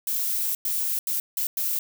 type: noise bursts at uneven times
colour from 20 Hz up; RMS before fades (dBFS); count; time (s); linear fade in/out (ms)
violet; -26; 5; 0.07-0.55 / 0.65-0.99 / 1.07-1.2 / 1.37-1.47 / 1.57-1.79; 2
effects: none